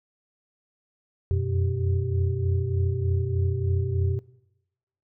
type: tone cluster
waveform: sine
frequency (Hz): 87.8 / 91.1 / 123.2 / 388.9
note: F2 / F#2 / B2 / G4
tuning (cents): +10 / -26 / -4 / -14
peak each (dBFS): -30 / -24 / -28 / -33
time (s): 1.31-4.19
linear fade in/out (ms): 0
effects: noise-tail reverb RT60 0.9 s tail -19 dB re dry